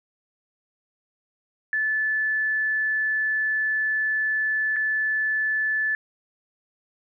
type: tone with dropouts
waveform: sine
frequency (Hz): 1740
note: A6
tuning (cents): -20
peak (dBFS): -21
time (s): 1.73-5.95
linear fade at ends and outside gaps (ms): 1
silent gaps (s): 4.761-4.765
effects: none